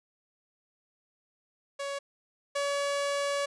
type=tone pair in turn; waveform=sawtooth; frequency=560 / 566.5 Hz; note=C#5 / C#5; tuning=+18 / +37 cents; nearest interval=unison; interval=19 cents; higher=second; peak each=-29 / -24 dBFS; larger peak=second; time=1.79-1.99 / 2.55-3.46 s; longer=second; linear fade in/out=10 ms; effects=resampled to 22050 Hz